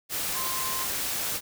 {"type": "tone in noise", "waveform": "sine", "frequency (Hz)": 1046.5, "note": "C6", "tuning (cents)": 0, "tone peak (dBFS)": -34, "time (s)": [0.33, 0.87], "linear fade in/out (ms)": 50, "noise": "white", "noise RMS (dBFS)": -30, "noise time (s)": [0.09, 1.41], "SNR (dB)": -7, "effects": []}